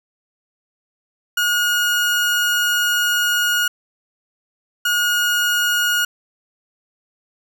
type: tone bursts at uneven times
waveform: 30% pulse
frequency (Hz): 1439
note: F#6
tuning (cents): -49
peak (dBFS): -13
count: 2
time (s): 1.37-3.68 / 4.85-6.05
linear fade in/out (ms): 5
effects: none